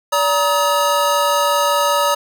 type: tone cluster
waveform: square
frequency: 576 / 945 / 1268 Hz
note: D5 / A#5 / D#6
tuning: -34 / +23 / +32 cents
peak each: -19 dBFS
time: 0.12-2.15 s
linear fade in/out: 10 ms
effects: none